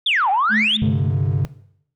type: exponential two-way sweep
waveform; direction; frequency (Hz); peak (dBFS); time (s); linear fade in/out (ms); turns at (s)
sine; down then up; 3710 to 740 to 3710; -14; 0.06-0.77; 5; 0.3
type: tone with tremolo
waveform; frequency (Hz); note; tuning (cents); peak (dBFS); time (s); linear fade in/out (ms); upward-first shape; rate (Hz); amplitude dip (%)
sine; 215.5; A3; -36; -16; 0.49-1.12; 50; sine; 3.3; 75
type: chord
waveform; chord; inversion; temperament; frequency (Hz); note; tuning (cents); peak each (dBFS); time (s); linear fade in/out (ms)
triangle; G suspended fourth; none; equal with one note detuned; 98 / 130.81 / 145.57; G2 / C3 / D3; 0 / 0 / -15; -18; 0.82-1.45; 0
effects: noise-tail reverb RT60 0.7 s tail -18 dB re dry + tanh soft clip ceiling -9 dBFS